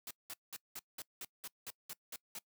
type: noise bursts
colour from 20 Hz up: white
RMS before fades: -45 dBFS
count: 11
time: 0.07-2.388 s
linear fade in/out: 2 ms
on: 38 ms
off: 190 ms
effects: noise-tail reverb RT60 0.1 s tail -23 dB re dry + high-pass 100 Hz 12 dB/octave